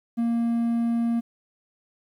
triangle tone, 233.1 Hz, A#3, in tune, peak -19 dBFS, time 0.17-1.21 s, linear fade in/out 20 ms, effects 10-bit

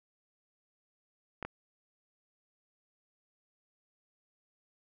clicks, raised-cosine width 0.5 ms, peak -23 dBFS, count 2, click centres 1.427 / 1.45 s, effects none

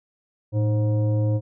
sine tone with frequency modulation, 110 Hz, A2, in tune, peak -18 dBFS, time 0.52-1.41 s, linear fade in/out 50 ms, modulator 419 Hz, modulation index 0.52, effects none

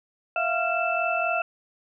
sine tone cluster, 661 / 705 / 1378 / 2645 Hz, E5 / F5 / F6 / E7, +5 / +16 / -24 / +5 cents, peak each -28 dBFS, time 0.36-1.42 s, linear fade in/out 2 ms, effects none

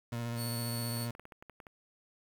30% pulse tone with vibrato, 117.8 Hz, A#2, 19 cents sharp, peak -32 dBFS, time 0.12-1.11 s, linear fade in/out 5 ms, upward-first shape square, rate 15 Hz, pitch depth 17 cents each way
15% pulse tone, 4435 Hz, C#8, in tune, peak -33 dBFS, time 0.36-1.08 s, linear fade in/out 50 ms
clicks, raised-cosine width 0.5 ms, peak -34 dBFS, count 10, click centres 0.97 / 1.009 / 1.151 / 1.196 / 1.254 / 1.322 / 1.425 / 1.497 / 1.602 / 1.668 s
effects 9-bit

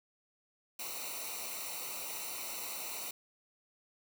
white noise with comb filter, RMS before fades -41 dBFS, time 0.79-3.11 s, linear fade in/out 5 ms, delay 0.6 ms, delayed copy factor -0.85, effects none

